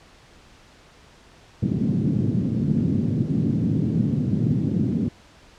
white band-pass noise, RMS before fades -22 dBFS, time 1.62-5.09 s, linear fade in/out 10 ms, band 110 to 240 Hz, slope 24 dB/octave, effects pink hiss -51 dBFS RMS until 5.58 s + low-pass 6000 Hz 12 dB/octave

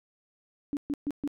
sine tone bursts, 286.8 Hz, D4, 41 cents flat, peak -27 dBFS, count 4, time 0.73-1.276 s, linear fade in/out 0 ms, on 39 ms, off 130 ms, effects none

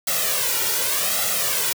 white noise with flanger, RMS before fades -22 dBFS, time 0.07-1.73 s, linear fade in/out 5 ms, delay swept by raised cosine 1.5 to 2.13 ms, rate 0.86 Hz, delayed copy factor +0.8, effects high-pass 150 Hz 12 dB/octave

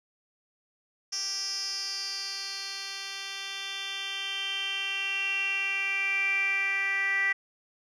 10% pulse tone with band-pass filter sweep, 392 Hz, G4, in tune, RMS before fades -31 dBFS, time 1.12-7.33 s, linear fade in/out 10 ms, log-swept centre 5500 to 2000 Hz, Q 8.4, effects none

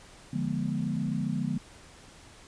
sine chord, D diminished seventh, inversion none, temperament equal with one note detuned, 146.83 / 174.61 / 207.7 / 241.6 Hz, D3 / F3 / Ab3 / Cb4, 0 / 0 / 0 / -38 cents, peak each -33 dBFS, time 0.33-1.58 s, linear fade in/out 5 ms, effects pink hiss -52 dBFS RMS until 2.47 s + resampled to 22050 Hz

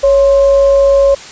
sine tone with frequency modulation, 554.4 Hz, C#5, in tune, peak -5 dBFS, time 0.03-1.15 s, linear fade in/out 10 ms, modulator 499 Hz, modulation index 0.23, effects white hiss -31 dBFS RMS until 1.31 s + resampled to 16000 Hz

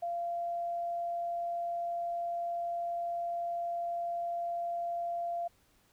sine tone, 689 Hz, F5, 24 cents flat, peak -32 dBFS, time 0.02-5.48 s, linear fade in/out 10 ms, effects pink hiss -68 dBFS RMS until 5.92 s

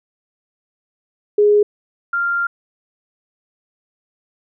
sine tone pair in turn, 415.3 / 1392.5 Hz, G#4 / F6, 0 / -5 cents, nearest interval octave + major sixth, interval 2095 cents, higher second, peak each -9 / -16 dBFS, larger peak first, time 1.38-1.63 / 2.13-2.47 s, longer second, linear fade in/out 5 ms, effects none

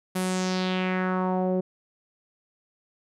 sawtooth tone with low-pass filter sweep, 185 Hz, F#3, in tune, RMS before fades -26 dBFS, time 0.15-1.61 s, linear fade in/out 10 ms, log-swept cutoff 12000 to 460 Hz, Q 2.6, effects none

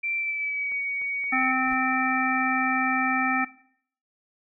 sine tone with pitch glide, 2349 to 2246 Hz, D7 to C#7, 0 to +22 cents, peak -26 dBFS, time 0.03-1.52 s, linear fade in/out 10 ms, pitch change -78 cents, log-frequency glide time 0.15-0.79 s
clicks, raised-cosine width 0.5 ms, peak -33 dBFS, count 7, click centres 0.72 / 1.016 / 1.241 / 1.43 / 1.721 / 1.927 / 2.104 s
harmonic tone, 259.6 Hz, C4, 13 cents flat, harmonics 1 / 3 / 5 / 7 / 9, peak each -28 / -28 / -28 / -28 / -28 dBFS, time 1.32-3.45 s, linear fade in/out 10 ms
brown noise with exponential growth, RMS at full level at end -43 dBFS, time 1.53-1.74 s, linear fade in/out 5 ms, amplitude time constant 44 ms
effects noise-tail reverb RT60 0.6 s tail -17 dB re dry

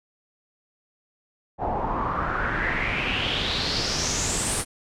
pink noise with low-pass filter sweep, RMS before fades -26 dBFS, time 1.58-4.65 s, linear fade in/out 50 ms, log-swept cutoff 740 to 9900 Hz, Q 5, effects none

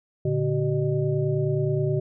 sine tone cluster, 115.1 / 144.6 / 380.5 / 610 Hz, A#2 / D3 / F#4 / D#5, -22 / -27 / +48 / -34 cents, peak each -28 / -24 / -26 / -32 dBFS, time 0.25-2 s, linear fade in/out 5 ms, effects none

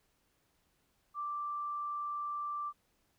sine tone, 1174.7 Hz, D6, in tune, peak -35 dBFS, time 1.14-2.73 s, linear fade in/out 50 ms, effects pink hiss -75 dBFS RMS until 3.18 s

